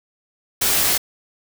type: noise with comb filter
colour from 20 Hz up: white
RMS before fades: -18 dBFS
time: 0.61-0.98 s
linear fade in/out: 10 ms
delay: 16 ms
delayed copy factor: -0.65
effects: none